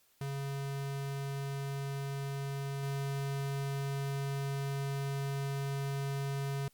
square tone with level steps, 138.59 Hz, C#3, in tune, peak -36 / -34 dBFS, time 0.21-6.68 s, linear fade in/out 2 ms, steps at 2.83 s, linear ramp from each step 2 ms, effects white hiss -69 dBFS RMS until 6.73 s + Opus 48 kbps

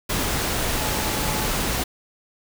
sine tone in noise, 857 Hz, A5, 46 cents flat, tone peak -33 dBFS, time 0.76-1.47 s, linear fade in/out 10 ms, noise pink, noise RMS -24 dBFS, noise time 0.09-1.84 s, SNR -12 dB, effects none

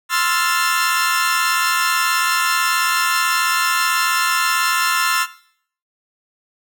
sawtooth chord, F major seventh, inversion second, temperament equal, 1046.5 / 1318.5 / 1396.9 / 1760 Hz, C6 / E6 / F6 / A6, 0 / 0 / 0 / 0 cents, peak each -18 dBFS, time 0.09-5.27 s, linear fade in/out 50 ms, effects noise-tail reverb RT60 0.6 s tail -17 dB re dry

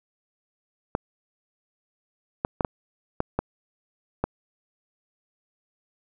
clicks, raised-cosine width 1 ms, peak -9 dBFS, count 7, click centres 0.951 / 2.449 / 2.608 / 2.648 / 3.204 / 3.39 / 4.24 s, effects none

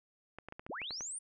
clicks, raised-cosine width 0.5 ms, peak -30 dBFS, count 8, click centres 0.386 / 0.486 / 0.524 / 0.595 / 0.665 / 0.817 / 0.908 / 1.008 s
sine linear sweep, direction up, 70.4 to 9397 Hz, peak -39 dBFS, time 0.69-1.19 s, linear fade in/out 10 ms
effects none

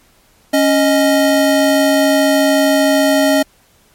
square tone pair together, 277.2 / 622.3 Hz, C#4 / D#5, 0 / 0 cents, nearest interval octave + major second, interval 1400 cents, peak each -13 dBFS, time 0.53-3.43 s, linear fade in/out 10 ms, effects pink hiss -52 dBFS RMS until 3.94 s + MP3 64 kbps

